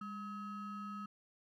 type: ring-modulated tone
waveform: triangle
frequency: 740 Hz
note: F#5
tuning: in tune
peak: -37 dBFS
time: 0.01-1.06 s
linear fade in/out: 5 ms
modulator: 537 Hz
effects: none